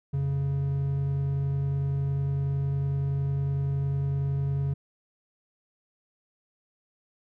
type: tone pair together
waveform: triangle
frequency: 87.73 / 138.59 Hz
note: F2 / C#3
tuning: +8 / 0 cents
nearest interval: minor sixth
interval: 792 cents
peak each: -32 / -23 dBFS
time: 0.13-4.74 s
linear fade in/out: 10 ms
effects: none